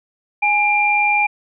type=tone pair together; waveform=sine; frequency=830.6 / 2381 Hz; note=G#5 / D7; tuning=0 / +23 cents; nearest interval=octave + tritone; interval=1823 cents; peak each=-17 / -15 dBFS; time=0.42-1.27 s; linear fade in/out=10 ms; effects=none